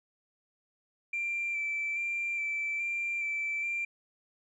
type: tone with vibrato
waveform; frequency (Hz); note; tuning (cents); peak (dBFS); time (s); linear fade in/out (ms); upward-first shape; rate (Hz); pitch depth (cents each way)
sine; 2349; D7; 0; -29; 1.13-3.85; 5; square; 1.2; 16
effects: tanh soft clip ceiling -26 dBFS